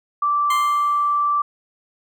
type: tone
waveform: sine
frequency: 1168 Hz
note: D6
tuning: 10 cents flat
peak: -16 dBFS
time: 0.22-1.42 s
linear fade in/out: 5 ms
type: tone with exponential decay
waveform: 20% pulse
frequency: 1046.5 Hz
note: C6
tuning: in tune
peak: -16 dBFS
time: 0.5-1.33 s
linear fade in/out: 5 ms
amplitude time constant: 180 ms
effects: none